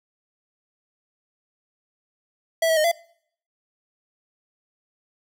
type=tone with pitch steps; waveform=square; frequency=656 / 645 / 615 / 678 Hz; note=E5 / E5 / D#5 / E5; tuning=-9 / -38 / -20 / +49 cents; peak=-18 dBFS; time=2.62-2.916 s; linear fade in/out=5 ms; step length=74 ms; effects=noise-tail reverb RT60 0.6 s tail -23 dB re dry